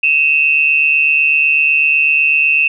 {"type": "tone pair together", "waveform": "sine", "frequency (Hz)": [2552, 2700], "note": ["D#7", "E7"], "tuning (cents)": [43, 41], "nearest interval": "minor second", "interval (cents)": 98, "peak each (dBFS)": -12, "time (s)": [0.03, 2.68], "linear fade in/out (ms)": 5, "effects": []}